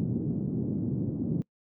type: band-pass noise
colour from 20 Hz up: white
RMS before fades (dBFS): -30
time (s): 0-1.42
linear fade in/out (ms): 0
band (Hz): 110 to 270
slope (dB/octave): 24
effects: noise-tail reverb RT60 0.1 s tail -25 dB re dry